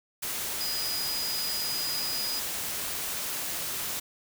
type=tone in noise; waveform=sine; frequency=4940 Hz; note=D#8; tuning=13 cents flat; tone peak=-31 dBFS; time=0.6-2.4 s; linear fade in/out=10 ms; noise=white; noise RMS=-33 dBFS; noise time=0.22-4 s; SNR=-1 dB; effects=none